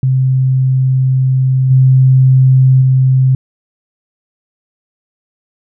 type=tone with level steps; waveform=sine; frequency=130.81 Hz; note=C3; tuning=in tune; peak=-8 / -4 / -6 dBFS; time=0.03-3.35 s; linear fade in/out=2 ms; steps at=1.7 / 2.81 s; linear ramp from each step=10 ms; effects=none